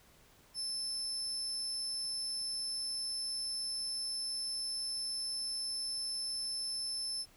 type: tone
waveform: 35% pulse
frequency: 5274 Hz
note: E8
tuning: in tune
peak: -33 dBFS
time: 0.54-7.26 s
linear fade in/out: 50 ms
effects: pink hiss -63 dBFS RMS until 7.36 s